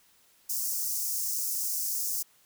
white high-pass noise, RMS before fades -31 dBFS, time 0.49-2.23 s, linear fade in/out 10 ms, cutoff 5200 Hz, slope 48 dB/octave, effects white hiss -63 dBFS RMS until 2.45 s

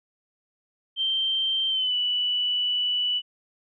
sine tone with pitch glide, 3136 to 2963 Hz, G7 to F#7, 0 to +2 cents, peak -22 dBFS, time 0.96-3.22 s, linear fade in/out 50 ms, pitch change -98 cents, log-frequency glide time 1.69-1.95 s, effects none

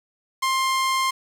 sawtooth tone, 1056 Hz, C6, 16 cents sharp, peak -16 dBFS, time 0.42-1.11 s, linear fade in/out 10 ms, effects low-pass 10000 Hz 12 dB/octave + 7-bit

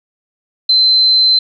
sine tone, 4080 Hz, C8, 44 cents flat, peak -7 dBFS, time 0.69-1.39 s, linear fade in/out 5 ms, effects none

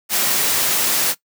white noise, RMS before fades -18 dBFS, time 0.09-1.15 s, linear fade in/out 50 ms, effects noise-tail reverb RT60 0.1 s tail -18 dB re dry + high-pass 150 Hz 12 dB/octave

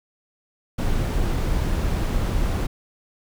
brown noise, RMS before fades -22 dBFS, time 0.78-2.67 s, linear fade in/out 10 ms, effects none

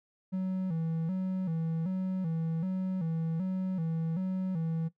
triangle tone with vibrato, 174.61 Hz, F3, in tune, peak -27 dBFS, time 0.32-4.89 s, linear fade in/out 20 ms, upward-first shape square, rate 1.3 Hz, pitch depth 120 cents each way, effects noise-tail reverb RT60 0.1 s tail -17 dB re dry

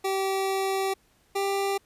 25% pulse tone pair in turn, 386.3 / 394.9 Hz, G4 / G4, -25 / +13 cents, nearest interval unison, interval 38 cents, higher second, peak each -21 dBFS, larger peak neither, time 0.04-0.94 / 1.35-1.78 s, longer first, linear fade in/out 10 ms, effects pink hiss -64 dBFS RMS until 1.85 s + resampled to 32000 Hz

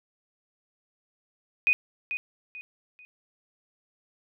sine tone with echo, 2489 Hz, D#7, in tune, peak -18 dBFS, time 1.67-1.73 s, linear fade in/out 0 ms, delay 440 ms, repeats 3, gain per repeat -10 dB, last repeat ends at 3.05 s, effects none

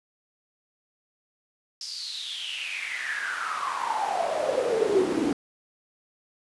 brown noise with high-pass filter sweep, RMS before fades -28 dBFS, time 1.81-5.33 s, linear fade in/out 2 ms, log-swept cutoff 5200 to 280 Hz, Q 8.6, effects resampled to 24000 Hz

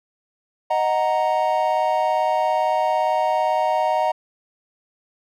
triangle chord, D# minor, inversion none, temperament equal, 622.3 / 740 / 932.3 Hz, D#5 / F#5 / A#5, 0 / 0 / 0 cents, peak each -20 dBFS, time 0.7-4.12 s, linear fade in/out 10 ms, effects none

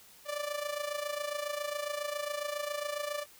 sawtooth tone with amplitude modulation, 587 Hz, D5, 1 cent flat, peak -27 dBFS, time 0.25-3.26 s, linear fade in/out 50 ms, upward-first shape sine, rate 27.3 Hz, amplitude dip 70%, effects white hiss -57 dBFS RMS until 3.39 s

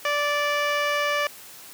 15% pulse tone with low-pass filter, 584 Hz, D5, 10 cents flat, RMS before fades -24 dBFS, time 0.05-1.27 s, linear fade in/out 2 ms, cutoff 3900 Hz, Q 1.5, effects white hiss -44 dBFS RMS until 1.73 s + high-pass 100 Hz 12 dB/octave

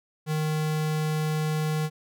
square tone, 154.7 Hz, D#3, 10 cents flat, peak -25 dBFS, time 0.26-1.9 s, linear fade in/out 50 ms, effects none

